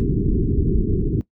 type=low-pass noise; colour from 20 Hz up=pink; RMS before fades=-19 dBFS; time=0-1.21 s; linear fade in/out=0 ms; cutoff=420 Hz; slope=96 dB/octave; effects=noise-tail reverb RT60 0.1 s tail -18 dB re dry